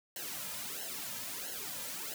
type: noise with flanger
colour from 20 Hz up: white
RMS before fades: -41 dBFS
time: 0.16-2.14 s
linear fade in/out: 2 ms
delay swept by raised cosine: 0.83 to 2.73 ms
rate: 1.5 Hz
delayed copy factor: -0.9
effects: none